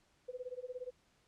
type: tone with tremolo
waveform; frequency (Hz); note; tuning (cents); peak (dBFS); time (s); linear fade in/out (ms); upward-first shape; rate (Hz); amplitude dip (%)
sine; 502; B4; +28; -38; 0.28-0.91; 10; sine; 17; 95
effects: pink hiss -72 dBFS RMS until 1.27 s + low-pass 8000 Hz 12 dB/octave